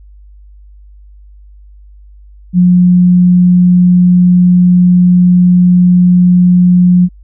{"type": "tone", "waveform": "sine", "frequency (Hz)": 179, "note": "F3", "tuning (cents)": 43, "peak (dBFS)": -3, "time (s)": [2.53, 7.09], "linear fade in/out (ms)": 50, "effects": ["added 50 Hz sine -34 dBFS peak until 7.23 s"]}